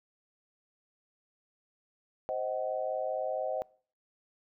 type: chord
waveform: sine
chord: C diminished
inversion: none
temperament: just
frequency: 523.3 / 627.9 / 753.5 Hz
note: C5 / Eb5 / Gb5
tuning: 0 / +16 / +31 cents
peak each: -35 / -34 / -37 dBFS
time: 2.29-3.62 s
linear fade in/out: 0 ms
effects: noise-tail reverb RT60 0.5 s tail -25 dB re dry